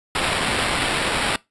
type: noise with sample-and-hold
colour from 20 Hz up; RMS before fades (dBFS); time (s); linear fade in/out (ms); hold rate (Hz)
blue; -22; 0.15-1.36; 2; 6300
effects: noise-tail reverb RT60 0.2 s tail -22 dB re dry + resampled to 24000 Hz